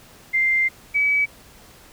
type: tone pair in turn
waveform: sine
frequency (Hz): 2093 / 2284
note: C7 / D7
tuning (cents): 0 / -49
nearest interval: major second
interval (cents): 151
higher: second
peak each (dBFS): -16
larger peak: neither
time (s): 0.33-0.69 / 0.94-1.26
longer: first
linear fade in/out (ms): 20
effects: pink hiss -48 dBFS RMS until 1.92 s